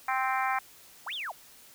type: harmonic tone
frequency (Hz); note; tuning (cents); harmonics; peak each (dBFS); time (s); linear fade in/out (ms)
261.6; C4; 0; 3 / 4 / 5 / 6 / 7 / 8 / 9; -30 / -32 / -34 / -36 / -37 / -38 / -39; 0.08-0.59; 5
type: linear two-way sweep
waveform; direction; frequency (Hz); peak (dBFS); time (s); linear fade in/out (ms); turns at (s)
sine; up then down; 537 to 3729 to 537; -33; 1.06-1.32; 10; 1.14
effects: white hiss -54 dBFS RMS until 1.74 s